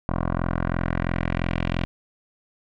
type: tone with low-pass filter sweep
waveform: 10% pulse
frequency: 42.96 Hz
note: F1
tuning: 28 cents flat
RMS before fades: -25 dBFS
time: 0.09-1.85 s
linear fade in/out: 0 ms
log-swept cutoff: 1100 to 3000 Hz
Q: 1.9
effects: none